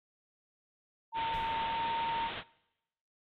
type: tone with pitch glide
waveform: sine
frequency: 909 to 918 Hz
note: A#5 to A#5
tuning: -44 to -27 cents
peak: -31 dBFS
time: 1.12-2.31 s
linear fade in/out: 50 ms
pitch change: +17 cents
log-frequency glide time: 1.68-1.82 s
type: low-pass noise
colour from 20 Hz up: white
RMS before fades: -41 dBFS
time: 1.14-2.44 s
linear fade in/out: 50 ms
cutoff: 3700 Hz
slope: 96 dB/octave
type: noise with exponential decay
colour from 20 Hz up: brown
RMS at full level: -41 dBFS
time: 1.34-1.9 s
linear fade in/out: 0 ms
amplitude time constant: 120 ms
effects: noise-tail reverb RT60 0.9 s tail -22 dB re dry + AAC 64 kbps